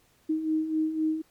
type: beating tone pair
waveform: sine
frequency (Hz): 311.1 / 315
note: D#4 / D#4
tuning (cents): 0 / +21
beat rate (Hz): 3.9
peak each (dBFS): -32 / -25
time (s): 0.29-1.22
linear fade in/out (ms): 10
effects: pink hiss -64 dBFS RMS until 1.3 s + MP3 96 kbps